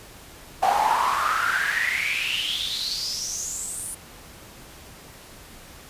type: noise with high-pass filter sweep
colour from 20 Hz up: brown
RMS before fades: -25 dBFS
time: 0.62-3.95 s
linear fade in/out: 10 ms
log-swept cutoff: 740 to 9800 Hz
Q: 8.9
effects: pink hiss -45 dBFS RMS until 5.89 s + resampled to 32000 Hz